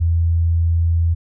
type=tone; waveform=sine; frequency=83.6 Hz; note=E2; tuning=25 cents sharp; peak=-13 dBFS; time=0-1.15 s; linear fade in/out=20 ms; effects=none